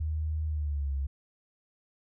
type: tone with pitch glide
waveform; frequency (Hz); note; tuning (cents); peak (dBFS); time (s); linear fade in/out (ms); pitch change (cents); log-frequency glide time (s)
sine; 77.78 to 68.5; D#2 to C#2; 0 to -20; -28; 0-1.07; 10; -220; 0.47-0.94
effects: none